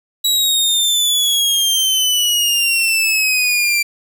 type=exponential sweep; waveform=sawtooth; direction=down; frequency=3900 to 2349 Hz; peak=-10 dBFS; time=0.24-3.83 s; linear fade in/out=10 ms; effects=7-bit